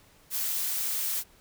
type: noise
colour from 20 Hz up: blue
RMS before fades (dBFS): -30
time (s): 0.3-1.24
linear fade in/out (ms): 50
effects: pink hiss -59 dBFS RMS until 1.4 s